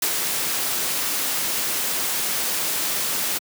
white noise with ADSR envelope, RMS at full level -21 dBFS, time 0.02-3.39 s, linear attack 4 ms, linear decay 75 ms, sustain -3 dB, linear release 18 ms, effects high-pass 150 Hz 12 dB/octave

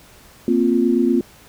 sine chord, Bb suspended second, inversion none, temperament equal, 233.1 / 261.6 / 349.2 Hz, Bb3 / C4 / F4, 0 / 0 / 0 cents, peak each -18 dBFS, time 0.48-1.21 s, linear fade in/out 2 ms, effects pink hiss -47 dBFS RMS until 1.48 s

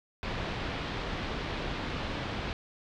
pink low-pass noise, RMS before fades -35 dBFS, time 0.23-2.53 s, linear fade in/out 0 ms, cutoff 4000 Hz, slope 24 dB/octave, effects none

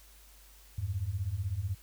sine beating tone pair, 86 / 102 Hz, F2 / G#2, -26 / -31 cents, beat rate 16 Hz, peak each -35 / -33 dBFS, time 0.78-1.75 s, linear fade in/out 5 ms, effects added 50 Hz sine -56 dBFS peak until 1.82 s + white hiss -59 dBFS RMS until 1.82 s

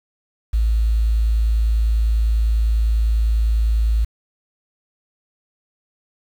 sine tone, 55 Hz, A1, in tune, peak -14 dBFS, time 0.53-4.05 s, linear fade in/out 10 ms, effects 7-bit

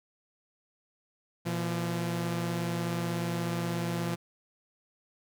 sawtooth tone pair together, 119.4 / 170.81 Hz, A#2 / F3, +42 / -38 cents, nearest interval tritone, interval 620 cents, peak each -31 / -27 dBFS, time 1.45-4.16 s, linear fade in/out 20 ms, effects none

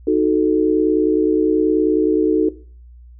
sine chord, D# diminished, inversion none, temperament equal, 311.1 / 370 / 440 Hz, D#4 / F#4 / A4, 0 / 0 / 0 cents, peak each -17 dBFS, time 0.07-2.49 s, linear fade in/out 5 ms, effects noise-tail reverb RT60 0.4 s tail -17 dB re dry + added 60 Hz sine -39 dBFS peak until 3.19 s

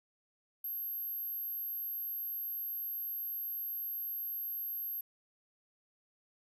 sine tone, 12544 Hz, G9, in tune, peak -36 dBFS, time 0.64-5.01 s, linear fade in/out 5 ms, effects none

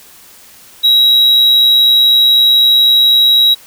triangle tone, 3856 Hz, B7, 42 cents flat, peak -4 dBFS, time 0.83-3.55 s, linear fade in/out 20 ms, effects white hiss -40 dBFS RMS until 3.66 s

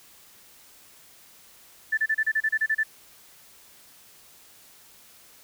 sine tone bursts, 1760 Hz, A6, in tune, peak -20 dBFS, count 11, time 1.92-2.835 s, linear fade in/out 10 ms, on 55 ms, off 31 ms, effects white hiss -53 dBFS RMS until 5.43 s

